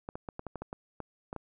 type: clicks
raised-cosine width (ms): 1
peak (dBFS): -24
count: 11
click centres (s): 0.089 / 0.155 / 0.288 / 0.394 / 0.467 / 0.557 / 0.62 / 0.729 / 1.003 / 1.329 / 1.363
effects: none